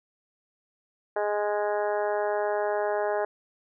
harmonic tone, 207.7 Hz, G#3, in tune, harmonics 2 / 3 / 4 / 5 / 6 / 7 / 8 / 9, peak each -29 / -28 / -31 / -38 / -44 / -40 / -39 / -47 dBFS, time 1.16-3.25 s, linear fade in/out 5 ms, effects none

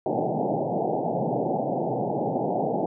white band-pass noise, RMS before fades -26 dBFS, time 0.06-2.86 s, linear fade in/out 2 ms, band 120 to 840 Hz, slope 96 dB/octave, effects none

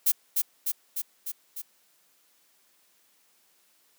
violet noise with echo, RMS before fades -21 dBFS, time 0.06-0.12 s, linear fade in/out 10 ms, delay 300 ms, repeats 5, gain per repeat -3 dB, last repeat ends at 1.62 s, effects white hiss -65 dBFS RMS until 3.98 s + high-pass 200 Hz 12 dB/octave

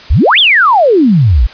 sine exponential two-way sweep, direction up then down, 49 to 3641 to 49 Hz, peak -4 dBFS, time 0.1-1.47 s, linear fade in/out 10 ms, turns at 0.39 s, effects white hiss -33 dBFS RMS until 1.53 s + resampled to 11025 Hz

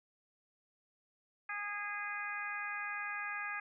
harmonic tone, 411.2 Hz, G#4, 17 cents flat, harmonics 2 / 3 / 4 / 5 / 6, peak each -48 / -44 / -41 / -44 / -45 dBFS, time 1.49-3.6 s, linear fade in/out 5 ms, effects none

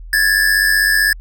square tone pair together, 1658 / 1753.8 Hz, G#6 / A6, -3 / -6 cents, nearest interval minor second, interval 97 cents, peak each -15 dBFS, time 0.13-1.13 s, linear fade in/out 2 ms, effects added 41 Hz sine -30 dBFS peak until 1.2 s

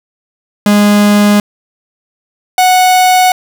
45% pulse tone pair in turn, 206.5 / 737.4 Hz, G#3 / F#5, -10 / -6 cents, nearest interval octave + minor seventh, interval 2204 cents, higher second, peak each -5 dBFS, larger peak neither, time 0.66-1.4 / 2.58-3.32 s, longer neither, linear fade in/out 2 ms, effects none

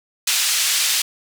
pink band-pass noise, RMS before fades -19 dBFS, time 0.27-1.02 s, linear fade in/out 5 ms, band 3000 to 11000 Hz, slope 12 dB/octave, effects none

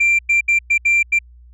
sine tone bursts at uneven times, 2364 Hz, D7, 11 cents sharp, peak -9 dBFS, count 6, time 0-0.19 / 0.29-0.41 / 0.48-0.59 / 0.7-0.78 / 0.85-1.03 / 1.12-1.19 s, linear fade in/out 10 ms, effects tanh soft clip ceiling -10 dBFS + added 60 Hz sine -41 dBFS peak until 1.53 s

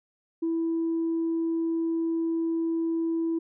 sine tone, 329.6 Hz, E4, in tune, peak -23 dBFS, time 0.42-3.39 s, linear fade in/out 10 ms, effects tanh soft clip ceiling -21 dBFS

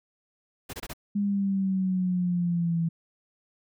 pink noise bursts, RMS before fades -37 dBFS, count 4, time 0.69-0.935 s, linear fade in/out 10 ms, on 44 ms, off 23 ms
clicks, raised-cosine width 0.3 ms, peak -20 dBFS, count 2, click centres 0.831 / 0.834 s
sine exponential sweep, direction down, 204.3 to 164.81 Hz, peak -23 dBFS, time 1.15-2.89 s, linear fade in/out 10 ms
effects none

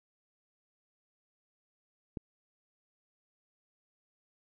click, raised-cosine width 3 ms, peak -24 dBFS, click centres 2.172 s, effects none

